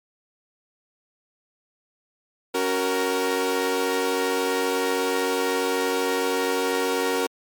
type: chord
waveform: sawtooth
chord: F# major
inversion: second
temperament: equal with one note detuned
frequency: 277.2 / 373.6 / 466.2 Hz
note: C#4 / F#4 / A#4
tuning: 0 / +17 / 0 cents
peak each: -25 / -23 / -20 dBFS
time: 2.54-7.27 s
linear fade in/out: 10 ms
effects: MP3 96 kbps